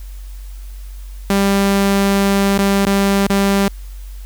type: tone with dropouts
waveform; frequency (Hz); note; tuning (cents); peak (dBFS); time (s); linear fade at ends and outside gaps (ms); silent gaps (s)
sawtooth; 197.8; G3; +16; -8; 1.3-3.68; 2; 2.578-2.587 / 2.852-2.867 / 3.269-3.299
effects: added 47 Hz sine -28 dBFS peak until 4.25 s + white hiss -47 dBFS RMS until 4.25 s